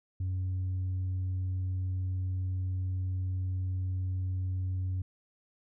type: tone with tanh clipping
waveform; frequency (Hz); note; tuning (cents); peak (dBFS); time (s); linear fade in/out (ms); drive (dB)
sine; 92.7; F#2; +4; -30; 0.2-5.02; 5; 1
effects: none